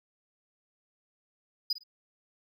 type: tone with echo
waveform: triangle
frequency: 4962 Hz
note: D#8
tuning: 6 cents flat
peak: -24 dBFS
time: 1.7-1.73 s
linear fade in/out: 5 ms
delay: 53 ms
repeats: 2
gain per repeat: -14 dB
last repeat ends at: 1.836 s
effects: none